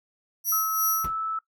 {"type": "tone with tremolo", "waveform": "5% pulse", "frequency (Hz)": 5800, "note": "F#8", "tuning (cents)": -35, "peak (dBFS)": -16, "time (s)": [0.44, 1.07], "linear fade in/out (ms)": 50, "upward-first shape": "sine", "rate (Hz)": 2.9, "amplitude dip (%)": 60}
{"type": "tone with pitch glide", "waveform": "sine", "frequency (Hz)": [1300, 1310.6], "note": ["E6", "E6"], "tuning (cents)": [-24, -10], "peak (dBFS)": -26, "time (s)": [0.52, 1.39], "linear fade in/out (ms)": 5, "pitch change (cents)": 14, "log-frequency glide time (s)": [0.81, 1.04]}
{"type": "noise with exponential decay", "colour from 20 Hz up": "brown", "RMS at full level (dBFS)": -26, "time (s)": [1.04, 1.16], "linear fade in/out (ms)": 5, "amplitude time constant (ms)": 25}
{"effects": ["noise-tail reverb RT60 0.1 s tail -18 dB re dry"]}